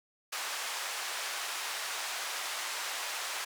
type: band-pass noise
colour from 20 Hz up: pink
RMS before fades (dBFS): -37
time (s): 0.32-3.45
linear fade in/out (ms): 10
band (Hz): 920 to 9700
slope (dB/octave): 12
effects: high-pass 400 Hz 12 dB/octave